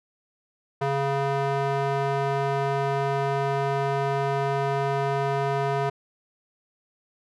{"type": "tone with band-pass filter", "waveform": "square", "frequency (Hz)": 138.59, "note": "C#3", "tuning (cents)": 0, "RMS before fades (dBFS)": -25, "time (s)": [0.81, 5.9], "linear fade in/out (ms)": 10, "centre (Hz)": 760, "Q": 0.97, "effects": []}